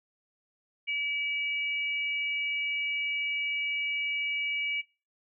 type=tone pair together; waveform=sine; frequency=2296 / 2877 Hz; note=D7 / F#7; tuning=-40 / -49 cents; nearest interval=major third; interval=391 cents; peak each=-29 / -35 dBFS; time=0.87-4.82 s; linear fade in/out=20 ms; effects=noise-tail reverb RT60 0.3 s tail -20 dB re dry